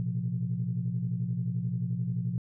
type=chord; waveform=sine; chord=Bb suspended second; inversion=none; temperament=equal with one note detuned; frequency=116.54 / 127.97 / 174.61 Hz; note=Bb2 / C3 / F3; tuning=0 / -38 / 0 cents; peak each=-32 dBFS; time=0-2.38 s; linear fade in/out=0 ms; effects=tanh soft clip ceiling -19 dBFS